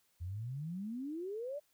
sine exponential sweep, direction up, 82.41 to 608 Hz, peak -38 dBFS, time 0.2-1.6 s, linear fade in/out 20 ms, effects white hiss -74 dBFS RMS until 1.73 s

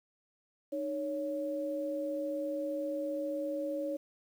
sine tone pair together, 306 / 559 Hz, D#4 / C#5, -29 / +14 cents, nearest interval minor seventh, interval 1043 cents, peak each -37 / -34 dBFS, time 0.72-3.97 s, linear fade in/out 10 ms, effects 10-bit

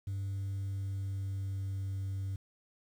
sine tone with pitch glide, 98 to 96.93 Hz, G2 to G2, 0 to -19 cents, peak -31 dBFS, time 0.07-2.36 s, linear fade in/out 5 ms, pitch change -19 cents, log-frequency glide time 0.33-1.95 s, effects tanh soft clip ceiling -33 dBFS + 10-bit

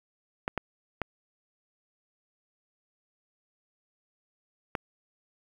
clicks, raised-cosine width 0.5 ms, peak -14 dBFS, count 4, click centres 0.479 / 0.577 / 1.017 / 4.752 s, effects 8-bit

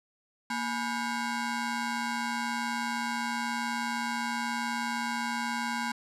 20% pulse ring-modulated tone, 607 Hz, D#5, 43 cents flat, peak -22 dBFS, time 0.5-5.92 s, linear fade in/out 5 ms, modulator 373 Hz, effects low-pass 9000 Hz 12 dB/octave

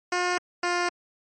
10% pulse tone pair in turn, 357.6 / 352.3 Hz, F4 / F4, +41 / +15 cents, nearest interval unison, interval 26 cents, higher first, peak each -15 dBFS, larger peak neither, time 0.12-0.38 / 0.63-0.89 s, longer neither, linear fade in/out 5 ms, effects MP3 32 kbps

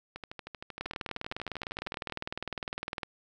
two click trains, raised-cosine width 0.3 ms, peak -24 / -18 dBFS, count 26 / 45, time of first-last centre 0.16-2.098 / 0.81-3.032 s, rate 12.9 / 19.8 Hz, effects none

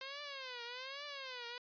5% pulse tone with vibrato, 525 Hz, C5, 6 cents sharp, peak -32 dBFS, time 0.01-1.58 s, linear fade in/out 2 ms, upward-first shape triangle, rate 1.2 Hz, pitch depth 200 cents each way, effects resampled to 11025 Hz

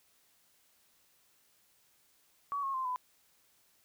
sine tone with pitch steps, 1132 / 1087.1 / 1044.1 / 1002.7 Hz, C#6 / C#6 / C6 / B5, +36 / -34 / -4 / +26 cents, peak -32 dBFS, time 2.52-2.96 s, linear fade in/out 0 ms, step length 110 ms, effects white hiss -69 dBFS RMS until 3.84 s

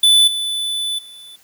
square tone with level steps, 3491 Hz, A7, 14 cents flat, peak -9 / -20 / -37 dBFS, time 0.03-1.36 s, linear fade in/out 5 ms, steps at 0.27 / 0.98 s, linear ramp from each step 10 ms, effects white hiss -52 dBFS RMS until 1.43 s

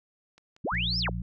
click train, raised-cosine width 0.2 ms, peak -37 dBFS, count 4, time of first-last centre 0.38-0.934 s, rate 5.42 Hz
sine linear two-way sweep, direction up then down, 65.41 to 5440 to 65.41 Hz, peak -27 dBFS, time 0.64-1.1 s, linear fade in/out 10 ms, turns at 0.99 s
harmonic tone, 58.27 Hz, A#1, in tune, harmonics 1 / 2 / 3, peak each -33 / -35 / -35 dBFS, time 0.72-1.22 s, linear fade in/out 5 ms
effects none

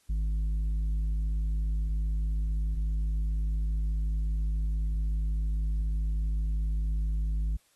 triangle tone with tanh clipping, 52.4 Hz, G#1, 16 cents sharp, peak -27 dBFS, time 0.09-7.57 s, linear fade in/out 10 ms, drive 10 dB, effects white hiss -67 dBFS RMS until 7.75 s + AAC 32 kbps

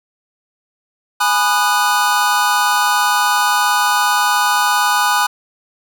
square chord, G# minor seventh, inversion none, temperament equal with one note detuned, 830.6 / 987.8 / 1226 / 1480 Hz, G#5 / B5 / D#6 / F#6, 0 / 0 / -26 / 0 cents, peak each -19 dBFS, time 1.2-5.27 s, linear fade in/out 10 ms, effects none

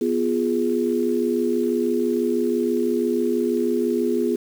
sine chord, F diminished, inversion second, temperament equal, 246.9 / 349.2 / 415.3 Hz, Cb4 / F4 / Ab4, 0 / 0 / 0 cents, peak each -23 dBFS, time 0.01-4.36 s, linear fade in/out 5 ms, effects 7-bit

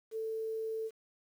sine tone with quantisation, 443.6 Hz, A4, 14 cents sharp, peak -34 dBFS, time 0.11-0.91 s, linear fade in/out 50 ms, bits 10, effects none

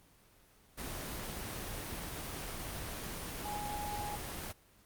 sine tone in noise, 830.6 Hz, G#5, in tune, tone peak -38 dBFS, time 3.44-4.17 s, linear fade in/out 20 ms, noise pink, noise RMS -41 dBFS, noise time 0.77-4.53 s, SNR 0 dB, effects pink hiss -64 dBFS RMS until 4.85 s + Opus 24 kbps

